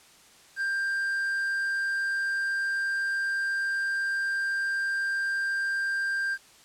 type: tone with quantisation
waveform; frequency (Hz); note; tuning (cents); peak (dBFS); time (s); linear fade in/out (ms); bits
triangle; 1587; G6; +21; -24; 0.56-6.38; 50; 8
effects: white hiss -55 dBFS RMS until 6.64 s + low-pass 9000 Hz 12 dB/octave